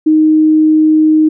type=tone; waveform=sine; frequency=311.1 Hz; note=D#4; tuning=in tune; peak=-5 dBFS; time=0.06-1.29 s; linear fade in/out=10 ms; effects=none